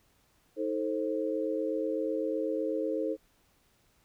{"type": "chord", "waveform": "sine", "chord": "A diminished", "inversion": "second", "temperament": "just", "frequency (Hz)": [316.8, 440, 528], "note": ["Eb4", "A4", "C5"], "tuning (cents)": [31, 0, 16], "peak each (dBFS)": -33, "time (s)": [0.56, 3.17], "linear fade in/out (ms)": 50, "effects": ["pink hiss -68 dBFS RMS until 4.04 s"]}